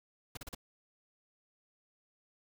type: noise bursts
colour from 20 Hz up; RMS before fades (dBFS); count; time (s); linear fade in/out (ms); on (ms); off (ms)
pink; -43; 4; 0.35-0.549; 5; 22; 37
effects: none